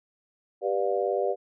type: chord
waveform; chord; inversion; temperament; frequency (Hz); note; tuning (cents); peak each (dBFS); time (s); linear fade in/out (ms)
sine; G dominant seventh; none; just; 392 / 490 / 588 / 705.6; G4 / B4 / D5 / F5; 0 / -14 / +2 / +18; -28 / -29 / -29 / -31; 0.61-1.36; 50
effects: none